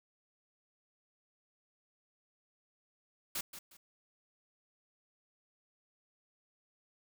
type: noise with echo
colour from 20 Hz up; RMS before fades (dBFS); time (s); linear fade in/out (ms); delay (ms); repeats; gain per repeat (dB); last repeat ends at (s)
white; -37; 3.35-3.41; 5; 180; 2; -11; 3.77
effects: none